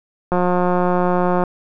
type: click train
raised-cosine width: 1 ms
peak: -5 dBFS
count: 201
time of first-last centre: 0.32-1.437 s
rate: 179 Hz
effects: none